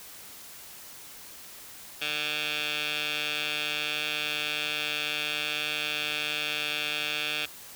15% pulse tone with band-pass filter, 150.1 Hz, D3, 38 cents sharp, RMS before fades -31 dBFS, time 2.01-7.46 s, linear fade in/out 10 ms, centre 3000 Hz, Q 4.1, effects white hiss -46 dBFS RMS until 7.75 s

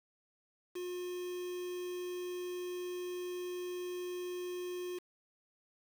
triangle tone with quantisation, 358.9 Hz, F4, 47 cents sharp, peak -36 dBFS, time 0.75-4.99 s, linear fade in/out 10 ms, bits 8, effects none

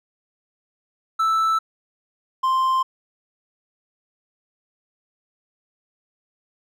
triangle tone pair in turn, 1318.5 / 1046.5 Hz, E6 / C6, 0 / 0 cents, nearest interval major third, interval 400 cents, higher first, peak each -15 dBFS, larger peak neither, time 1.19-1.59 / 2.43-2.83 s, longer neither, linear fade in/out 10 ms, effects none

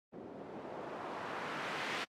white noise with low-pass filter sweep, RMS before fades -42 dBFS, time 0.12-2.05 s, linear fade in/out 20 ms, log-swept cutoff 360 to 2500 Hz, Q 1, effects high-pass 200 Hz 12 dB/octave + AAC 64 kbps

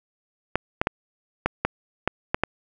clicks, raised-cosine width 0.5 ms, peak -5 dBFS, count 8, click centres 0.556 / 0.815 / 0.871 / 1.46 / 1.65 / 2.076 / 2.345 / 2.436 s, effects none

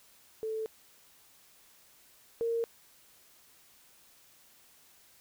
sine tone pair in turn, 440 / 462 Hz, A4 / A#4, 0 / -16 cents, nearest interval minor second, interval 84 cents, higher second, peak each -32 / -28 dBFS, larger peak second, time 0.43-0.66 / 2.41-2.64 s, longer neither, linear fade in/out 0 ms, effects white hiss -61 dBFS RMS until 5.2 s

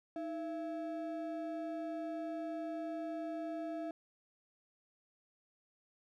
triangle ring-modulated tone, 493.9 Hz, B4, in tune, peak -33 dBFS, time 0.16-3.91 s, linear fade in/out 2 ms, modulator 179 Hz, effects none

